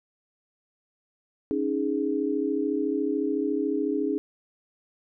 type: chord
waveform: sine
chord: C# suspended second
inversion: none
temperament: equal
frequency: 277.2 / 311.1 / 415.3 Hz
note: C#4 / D#4 / G#4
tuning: 0 / 0 / 0 cents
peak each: -28 dBFS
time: 1.51-4.18 s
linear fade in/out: 0 ms
effects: none